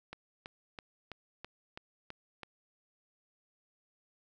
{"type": "click train", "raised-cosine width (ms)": 0.3, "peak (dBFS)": -27, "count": 8, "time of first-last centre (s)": [0.13, 2.433], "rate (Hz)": 3.04, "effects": []}